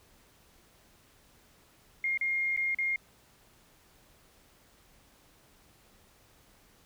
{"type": "tone with dropouts", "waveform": "sine", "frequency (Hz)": 2129, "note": "C7", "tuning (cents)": 30, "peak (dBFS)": -27, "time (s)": [2.04, 2.96], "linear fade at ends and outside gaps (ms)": 2, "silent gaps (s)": [[2.175, 2.211], [2.564, 2.574], [2.747, 2.786]], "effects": ["pink hiss -62 dBFS RMS until 6.85 s"]}